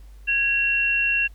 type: tone pair together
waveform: sine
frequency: 1656.8 / 2731 Hz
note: G#6 / F7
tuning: -5 / -39 cents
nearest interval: major sixth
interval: 866 cents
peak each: -26 / -19 dBFS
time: 0.27-1.28 s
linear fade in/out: 20 ms
effects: added 50 Hz sine -41 dBFS peak until 1.34 s + pink hiss -60 dBFS RMS until 1.34 s